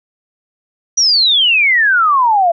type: exponential sweep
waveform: sine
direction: down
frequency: 5920 to 659 Hz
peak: -8 dBFS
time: 0.97-2.52 s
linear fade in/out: 10 ms
effects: none